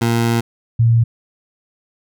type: tone pair in turn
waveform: 20% pulse / sine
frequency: 116.54 / 115.67 Hz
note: A#2 / A#2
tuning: 0 / -13 cents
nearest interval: unison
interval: 13 cents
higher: first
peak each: -9 dBFS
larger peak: neither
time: 0.01-0.41 / 0.79-1.04 s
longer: first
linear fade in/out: 10 ms
effects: none